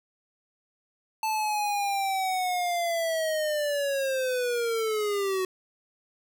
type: linear sweep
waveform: square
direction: down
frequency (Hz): 880 to 370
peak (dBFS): -26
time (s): 1.23-5.45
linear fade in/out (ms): 2
effects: none